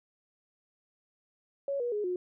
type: tone with pitch steps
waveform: sine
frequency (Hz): 557 / 482.1 / 417.3 / 361.2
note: C#5 / B4 / G#4 / F#4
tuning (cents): +8 / -42 / +8 / -42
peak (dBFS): -29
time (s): 1.68-2.16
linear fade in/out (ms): 2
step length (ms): 120
effects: none